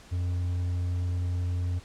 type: tone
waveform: triangle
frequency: 88.9 Hz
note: F2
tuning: 31 cents sharp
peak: -24 dBFS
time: 0.11-1.8 s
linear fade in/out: 20 ms
effects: pink hiss -52 dBFS RMS until 1.84 s + low-pass 8000 Hz 12 dB/octave